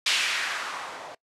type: noise with low-pass filter sweep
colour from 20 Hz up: violet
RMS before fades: -29 dBFS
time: 0.06-1.15 s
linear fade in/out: 5 ms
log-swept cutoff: 3100 to 630 Hz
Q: 1.5
effects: noise-tail reverb RT60 0.1 s tail -22 dB re dry + low-pass 10000 Hz 12 dB/octave